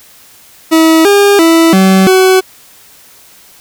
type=tone with pitch steps; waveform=40% pulse; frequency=322.2 / 404 / 329 / 190.3 / 375.5 Hz; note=E4 / G#4 / E4 / F#3 / F#4; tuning=-39 / -48 / -3 / +49 / +26 cents; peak=-3 dBFS; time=0.71-2.41 s; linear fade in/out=20 ms; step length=340 ms; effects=white hiss -40 dBFS RMS until 3.6 s